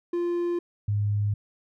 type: tone pair in turn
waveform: triangle / sine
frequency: 347.4 / 103.28 Hz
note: F4 / G#2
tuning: -9 / -9 cents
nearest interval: octave + major sixth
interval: 2100 cents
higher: first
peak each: -22 dBFS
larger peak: neither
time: 0.13-0.59 / 0.88-1.34 s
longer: neither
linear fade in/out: 5 ms
effects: none